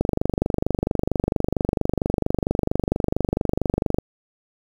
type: click train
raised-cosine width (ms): 2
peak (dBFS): -6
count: 98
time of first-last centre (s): 0.01-3.985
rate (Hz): 24.4
effects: 7-bit